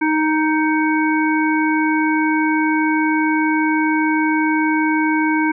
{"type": "harmonic tone with a mistuned harmonic", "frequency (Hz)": 311.1, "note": "D#4", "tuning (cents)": 0, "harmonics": [1, 3, 5, 7], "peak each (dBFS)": [-16, -21, -23, -24], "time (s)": [0.01, 5.52], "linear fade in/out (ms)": 10, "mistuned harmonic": 7, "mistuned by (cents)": 44, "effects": []}